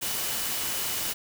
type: tone in noise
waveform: sine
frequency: 2960 Hz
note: F#7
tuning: in tune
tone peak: -41 dBFS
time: 0.01-1.14 s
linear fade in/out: 20 ms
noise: white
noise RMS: -30 dBFS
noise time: 0.01-1.14 s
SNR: -14 dB
effects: none